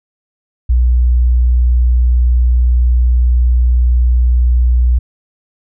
sine tone, 60.9 Hz, B1, 24 cents flat, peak -7 dBFS, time 0.69-4.99 s, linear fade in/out 10 ms, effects none

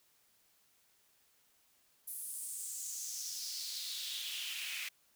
pink noise with high-pass filter sweep, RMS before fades -42 dBFS, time 2.07-4.89 s, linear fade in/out 10 ms, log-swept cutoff 11000 to 2300 Hz, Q 3.6, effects white hiss -71 dBFS RMS until 5.15 s

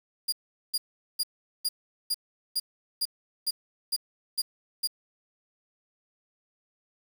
sawtooth tone bursts, 4835 Hz, D8, 50 cents sharp, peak -22 dBFS, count 11, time 0.28-4.875 s, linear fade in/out 10 ms, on 45 ms, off 410 ms, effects 8-bit

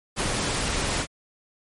pink noise with ADSR envelope, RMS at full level -24 dBFS, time 0.16-1.07 s, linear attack 41 ms, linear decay 31 ms, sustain -2 dB, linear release 59 ms, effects MP3 48 kbps

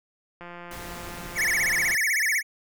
click train, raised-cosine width 0.5 ms, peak -26 dBFS, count 265, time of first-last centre 0.41-1.927 s, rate 174 Hz
pink noise, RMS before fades -40 dBFS, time 0.71-1.95 s, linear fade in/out 2 ms
square tone with vibrato, 1975.5 Hz, B6, in tune, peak -22 dBFS, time 1.35-2.43 s, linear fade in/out 50 ms, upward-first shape sine, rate 16 Hz, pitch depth 250 cents each way
effects none

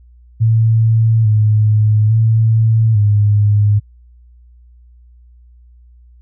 sine tone with pitch steps, 112.5 / 107.1 / 111.9 / 103.8 Hz, A2 / A2 / A2 / G#2, +39 / -46 / +30 / 0 cents, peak -8 dBFS, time 0.4-3.8 s, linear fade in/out 20 ms, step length 850 ms, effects added 60 Hz sine -41 dBFS peak until 6.21 s

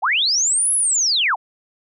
sine linear two-way sweep, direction up then down, 644 to 10940 to 644 Hz, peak -15 dBFS, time 0.02-1.36 s, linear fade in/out 20 ms, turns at 0.73 s, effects none

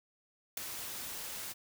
white noise with ADSR envelope, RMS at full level -32 dBFS, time 0.57-1.54 s, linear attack 5 ms, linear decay 5 ms, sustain -10 dB, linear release 27 ms, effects none

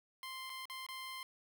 15% pulse tone with dropouts, 1046.5 Hz, C6, in tune, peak -37 dBFS, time 0.23-1.23 s, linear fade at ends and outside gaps 1 ms, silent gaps 0.496-0.5 / 0.655-0.698 / 0.865-0.887 s, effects none

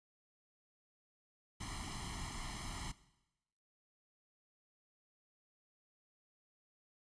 pink noise with comb filter, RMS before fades -44 dBFS, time 1.6-2.92 s, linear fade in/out 10 ms, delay 0.97 ms, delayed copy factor +1, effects noise-tail reverb RT60 0.9 s tail -17 dB re dry + resampled to 22050 Hz

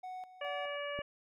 triangle tone with tremolo, 740 Hz, F#5, in tune, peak -39 dBFS, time 0.03-0.77 s, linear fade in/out 10 ms, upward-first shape square, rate 2.4 Hz, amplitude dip 75%
harmonic tone, 576 Hz, D5, 34 cents flat, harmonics 1 / 2 / 3 / 4 / 5, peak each -39 / -45 / -45 / -46 / -46 dBFS, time 0.41-1.02 s, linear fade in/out 5 ms
click, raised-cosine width 2 ms, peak -30 dBFS, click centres 0.99 s
effects none

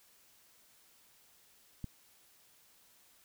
click, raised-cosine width 5 ms, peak -27 dBFS, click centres 1.843 s, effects white hiss -65 dBFS RMS until 3.24 s

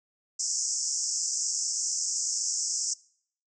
white band-pass noise, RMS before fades -30 dBFS, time 0.39-2.94 s, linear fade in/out 10 ms, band 5200 to 7800 Hz, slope 96 dB/octave, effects noise-tail reverb RT60 0.6 s tail -23 dB re dry

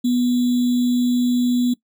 sine tone with sample-and-hold, 245.5 Hz, B3, 10 cents flat, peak -15 dBFS, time 0.04-1.74 s, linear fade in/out 10 ms, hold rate 3675 Hz, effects noise-tail reverb RT60 0.1 s tail -19 dB re dry

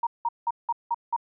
sine tone bursts, 938 Hz, A#5, 11 cents sharp, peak -22 dBFS, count 6, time 0.03-1.164 s, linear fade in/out 5 ms, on 39 ms, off 180 ms, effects none

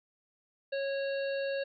harmonic tone, 550 Hz, C#5, 14 cents flat, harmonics 1 / 3 / 5 / 7 / 8, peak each -31 / -41 / -45 / -48 / -49 dBFS, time 0.72-1.64 s, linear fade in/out 10 ms, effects none

